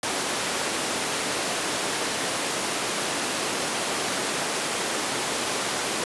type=high-pass noise; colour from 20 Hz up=pink; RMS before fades=-27 dBFS; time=0.03-6.04 s; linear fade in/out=2 ms; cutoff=290 Hz; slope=12 dB/octave; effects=resampled to 24000 Hz